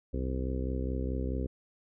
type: harmonic tone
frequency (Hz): 64.7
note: C2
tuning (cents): -19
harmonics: 1 / 2 / 3 / 4 / 5 / 6 / 7 / 8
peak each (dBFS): -32 / -39 / -42 / -38 / -44 / -42 / -43 / -44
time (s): 0.13-1.47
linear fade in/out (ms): 10
effects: none